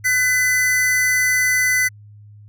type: tone pair together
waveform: square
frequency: 1504 / 2008 Hz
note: F#6 / B6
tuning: +28 / +28 cents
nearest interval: perfect fourth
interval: 500 cents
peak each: -25 / -16 dBFS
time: 0.04-1.89 s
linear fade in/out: 20 ms
effects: added 104 Hz sine -40 dBFS peak until 2.48 s